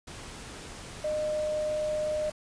sine tone in noise, 611 Hz, D#5, 32 cents flat, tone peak -27 dBFS, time 1.04-2.3 s, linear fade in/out 5 ms, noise pink, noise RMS -43 dBFS, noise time 0.07-2.32 s, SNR +13 dB, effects resampled to 22050 Hz

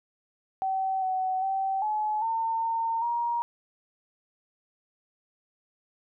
sine tone with pitch steps, 765 / 751 / 772 / 853 / 905 / 911 / 945 Hz, G5 / F#5 / G5 / G#5 / A5 / A#5 / A#5, -42 / +26 / -27 / +46 / +48 / -40 / +23 cents, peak -25 dBFS, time 0.62-3.42 s, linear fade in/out 0 ms, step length 400 ms, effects none

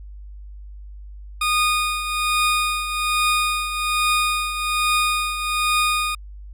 20% pulse tone with tremolo, 1230 Hz, D#6, 20 cents flat, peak -11 dBFS, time 1.41-6.15 s, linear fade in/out 5 ms, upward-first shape triangle, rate 1.2 Hz, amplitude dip 65%, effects added 50 Hz sine -35 dBFS peak until 6.53 s + resampled to 32000 Hz

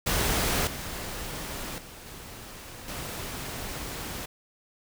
pink noise with level steps, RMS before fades -26 / -36 / -45 / -43 / -36 dBFS, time 0.06-4.26 s, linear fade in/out 10 ms, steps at 0.67 / 1.78 / 2.06 / 2.88 s, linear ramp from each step 2 ms, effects none

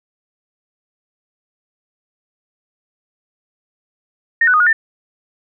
sine tone with pitch steps, 1841 / 1489 / 1238 / 1444 / 1793 Hz, A#6 / F#6 / D#6 / F#6 / A6, -22 / +11 / -9 / -43 / +32 cents, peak -9 dBFS, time 4.41-4.73 s, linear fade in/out 5 ms, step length 64 ms, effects none

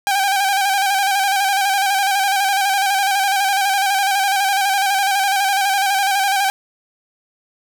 sawtooth tone with vibrato, 787 Hz, G5, 7 cents sharp, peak -11 dBFS, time 0.07-6.5 s, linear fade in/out 0 ms, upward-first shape square, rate 12 Hz, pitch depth 43 cents each way, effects none

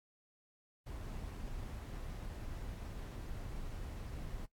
brown noise, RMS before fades -44 dBFS, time 0.86-4.46 s, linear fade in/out 10 ms, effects noise-tail reverb RT60 0.1 s tail -17 dB re dry + AAC 64 kbps

